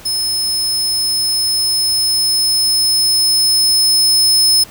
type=tone with level ramp; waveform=sawtooth; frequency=5200 Hz; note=E8; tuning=24 cents flat; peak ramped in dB=-13 to -6 dBFS; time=0.05-4.64 s; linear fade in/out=10 ms; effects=pink hiss -38 dBFS RMS until 4.7 s